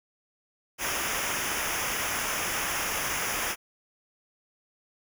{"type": "noise with comb filter", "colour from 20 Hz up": "pink", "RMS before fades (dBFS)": -30, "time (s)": [0.78, 3.56], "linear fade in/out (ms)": 50, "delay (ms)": 0.24, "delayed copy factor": -0.8, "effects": []}